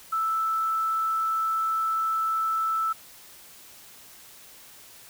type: tone with quantisation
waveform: sine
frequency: 1318.5 Hz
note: E6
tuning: in tune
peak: -23 dBFS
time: 0.12-2.93 s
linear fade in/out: 10 ms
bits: 8
effects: white hiss -49 dBFS RMS until 5.09 s